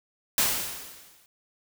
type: noise with exponential decay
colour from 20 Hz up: white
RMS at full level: -21 dBFS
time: 0.38-1.26 s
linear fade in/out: 1 ms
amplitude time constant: 190 ms
effects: none